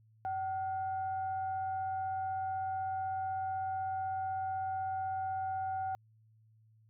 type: tone with frequency modulation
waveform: sine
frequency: 762 Hz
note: G5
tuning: 49 cents flat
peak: -33 dBFS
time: 0.25-5.95 s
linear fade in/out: 0 ms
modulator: 668 Hz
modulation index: 0.32
effects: added 110 Hz sine -62 dBFS peak until 6.89 s